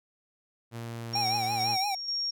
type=tone with pitch glide; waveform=sawtooth; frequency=116.5 to 115.16 Hz; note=A#2 to A#2; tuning=-1 to -21 cents; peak=-32 dBFS; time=0.71-1.78 s; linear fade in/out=50 ms; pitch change=-20 cents; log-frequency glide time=0.85-1.28 s
type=tone with tremolo; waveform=sine; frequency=5560 Hz; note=F8; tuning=9 cents flat; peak=-28 dBFS; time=1.13-2.31 s; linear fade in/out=10 ms; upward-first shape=square; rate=2.1 Hz; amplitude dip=50%
type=tone with vibrato; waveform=square; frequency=789 Hz; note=G5; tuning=11 cents sharp; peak=-29 dBFS; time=1.15-1.95 s; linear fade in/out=5 ms; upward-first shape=triangle; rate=5.9 Hz; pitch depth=110 cents each way
effects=none